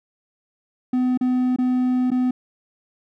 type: tone with dropouts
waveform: triangle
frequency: 252.3 Hz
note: B3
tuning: 37 cents sharp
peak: -15 dBFS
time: 0.93-2.31 s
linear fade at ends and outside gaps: 5 ms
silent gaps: 1.175-1.21 / 1.562-1.585 / 2.105-2.115 s
effects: none